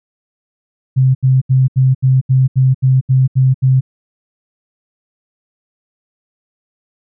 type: tone bursts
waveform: sine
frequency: 130.81 Hz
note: C3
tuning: in tune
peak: -7 dBFS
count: 11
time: 0.96-3.81 s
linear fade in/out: 20 ms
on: 190 ms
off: 76 ms
effects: none